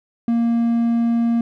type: tone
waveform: triangle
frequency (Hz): 233.1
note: A#3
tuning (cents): 0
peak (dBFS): -13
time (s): 0.28-1.41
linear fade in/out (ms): 2
effects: none